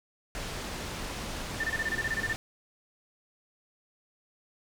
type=low-pass noise; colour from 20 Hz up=pink; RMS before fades=-37 dBFS; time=0.35-2.36 s; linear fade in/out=0 ms; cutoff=8000 Hz; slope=12 dB/octave
type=tone bursts; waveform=sine; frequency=1790 Hz; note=A6; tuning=29 cents sharp; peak=-27 dBFS; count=12; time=1.6-2.331 s; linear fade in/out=5 ms; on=38 ms; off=25 ms
effects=none